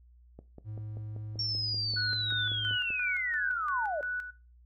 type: click train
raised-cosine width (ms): 2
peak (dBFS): -33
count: 14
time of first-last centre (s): 0.39-2.905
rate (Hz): 5.17
type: tone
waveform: triangle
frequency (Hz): 107.2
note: A2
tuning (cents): -45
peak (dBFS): -35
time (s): 0.64-2.78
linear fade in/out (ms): 50
type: linear sweep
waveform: sine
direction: down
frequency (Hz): 5510 to 557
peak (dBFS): -30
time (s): 1.39-4.01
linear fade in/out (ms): 2
type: tone with tremolo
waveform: sine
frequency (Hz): 1480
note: F#6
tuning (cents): 0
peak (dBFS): -31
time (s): 1.96-4.31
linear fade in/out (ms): 10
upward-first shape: square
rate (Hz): 2.9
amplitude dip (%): 65
effects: noise-tail reverb RT60 0.3 s tail -17 dB re dry + added 60 Hz sine -55 dBFS peak until 4.65 s